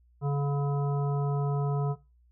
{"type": "harmonic tone", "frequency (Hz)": 142.1, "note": "C#3", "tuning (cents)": 43, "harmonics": [1, 3, 5, 7, 9], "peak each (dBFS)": [-25, -35, -39, -42, -44], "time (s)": [0.21, 1.96], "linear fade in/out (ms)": 50, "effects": ["noise-tail reverb RT60 0.3 s tail -21 dB re dry", "added 60 Hz sine -59 dBFS peak until 2.31 s"]}